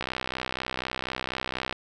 click train, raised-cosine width 0.3 ms, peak -13 dBFS, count 111, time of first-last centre 0.01-1.726 s, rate 64.1 Hz, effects none

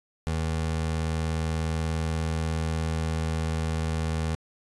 25% pulse tone, 80.3 Hz, E2, 45 cents flat, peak -22 dBFS, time 0.27-4.35 s, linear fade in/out 0 ms, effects resampled to 24000 Hz

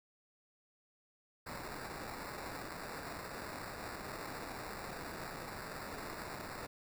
white noise with sample-and-hold, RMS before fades -45 dBFS, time 1.46-6.67 s, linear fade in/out 10 ms, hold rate 3150 Hz, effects none

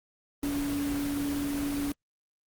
sine tone in noise, 285.2 Hz, C#4, 49 cents sharp, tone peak -28 dBFS, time 0.43-1.92 s, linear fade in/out 2 ms, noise pink, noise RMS -37 dBFS, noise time 0.43-1.92 s, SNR +6 dB, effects Opus 24 kbps

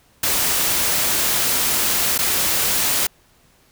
white noise with dropouts, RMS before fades -19 dBFS, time 0.23-3.07 s, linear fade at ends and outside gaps 5 ms, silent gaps 2.179-2.188 s, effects pink hiss -56 dBFS RMS until 3.71 s

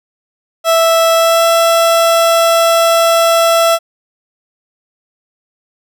30% pulse tone with pitch glide, 659.3 to 667 Hz, E5 to E5, 0 to +20 cents, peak -5 dBFS, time 0.64-3.79 s, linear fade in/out 50 ms, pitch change +20 cents, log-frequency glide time 1.15-1.45 s, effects none

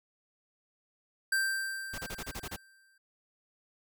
square tone with exponential decay, 1570 Hz, G6, 2 cents sharp, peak -26 dBFS, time 1.32-2.98 s, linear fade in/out 5 ms, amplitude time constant 360 ms
pink noise bursts, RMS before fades -39 dBFS, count 8, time 1.93-2.565 s, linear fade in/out 10 ms, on 54 ms, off 29 ms
effects none

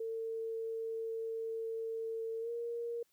sine tone with pitch glide, 450.9 to 469.5 Hz, A4 to A#4, +42 to +12 cents, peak -36 dBFS, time 0-3.03 s, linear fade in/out 5 ms, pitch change +70 cents, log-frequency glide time 2.4-2.5 s, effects white hiss -75 dBFS RMS until 3.12 s

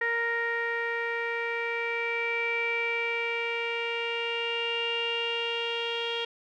sawtooth tone with low-pass filter sweep, 466.2 Hz, A#4, in tune, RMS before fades -30 dBFS, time 0.01-6.25 s, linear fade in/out 5 ms, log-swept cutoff 1900 to 3100 Hz, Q 9.6, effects none

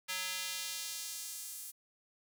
square tone with high-pass filter sweep, 185 Hz, F#3, in tune, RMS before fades -41 dBFS, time 0.08-1.72 s, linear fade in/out 20 ms, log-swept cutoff 2100 to 10000 Hz, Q 0.86, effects none

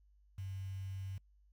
sine tone with quantisation, 96 Hz, G2, 36 cents flat, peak -40 dBFS, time 0.38-1.18 s, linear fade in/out 5 ms, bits 10, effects noise-tail reverb RT60 0.1 s tail -24 dB re dry + added 50 Hz sine -64 dBFS peak until 1.52 s

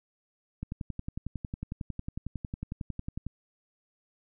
click train, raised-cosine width 5 ms, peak -22 dBFS, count 30, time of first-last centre 0.63-3.266 s, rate 11 Hz, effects none

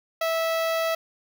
sawtooth tone with notch filter, 654 Hz, E5, 14 cents flat, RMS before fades -25 dBFS, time 0.21-0.95 s, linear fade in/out 5 ms, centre 8200 Hz, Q 1.1, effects none

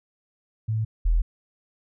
sine tone pair in turn, 110 / 41.03 Hz, A2 / E1, 0 / -7 cents, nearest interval octave + perfect fourth, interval 1707 cents, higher first, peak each -22 / -17 dBFS, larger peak second, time 0.68-0.85 / 1.05-1.22 s, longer neither, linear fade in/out 10 ms, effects none

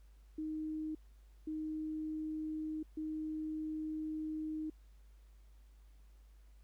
sine tone bursts at uneven times, 311.1 Hz, D#4, in tune, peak -37 dBFS, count 3, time 0.38-0.95 / 1.47-2.83 / 2.97-4.7 s, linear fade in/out 5 ms, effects added 51 Hz sine -57 dBFS peak until 6.63 s + pink hiss -75 dBFS RMS until 6.63 s

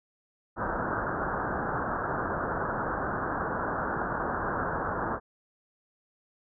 white low-pass noise, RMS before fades -31 dBFS, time 0.56-5.2 s, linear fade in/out 50 ms, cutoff 1600 Hz, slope 96 dB/octave, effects none

